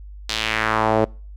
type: tone with band-pass filter sweep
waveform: sawtooth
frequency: 110 Hz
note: A2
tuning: in tune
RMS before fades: -20 dBFS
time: 0.29-1.05 s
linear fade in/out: 5 ms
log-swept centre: 4400 to 510 Hz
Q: 1.9
effects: noise-tail reverb RT60 0.4 s tail -26 dB re dry + added 50 Hz sine -35 dBFS peak until 1.36 s